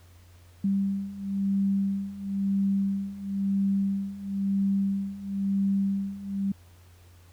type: beating tone pair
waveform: sine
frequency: 196 / 196.99 Hz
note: G3 / G3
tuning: 0 / +9 cents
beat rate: 0.99 Hz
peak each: -29 / -26 dBFS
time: 0.64-6.52 s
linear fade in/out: 5 ms
effects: added 88 Hz sine -51 dBFS peak until 7.32 s + pink hiss -60 dBFS RMS until 7.32 s